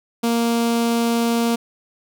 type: tone with notch filter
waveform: sawtooth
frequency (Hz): 233.1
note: A#3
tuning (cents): 0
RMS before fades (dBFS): -19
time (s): 0.23-1.56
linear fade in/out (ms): 10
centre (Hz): 1800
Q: 2
effects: none